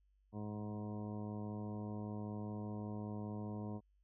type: harmonic tone with a mistuned harmonic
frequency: 105.1 Hz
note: G#2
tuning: 21 cents sharp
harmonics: 1 / 2 / 3 / 4 / 5 / 6 / 7 / 9 / 10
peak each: -45 / -44 / -51 / -53 / -56 / -57 / -57 / -57 / -63 dBFS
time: 0.32-3.81 s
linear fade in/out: 50 ms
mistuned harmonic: 1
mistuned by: +18 cents
effects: added 49 Hz sine -70 dBFS peak until 4.03 s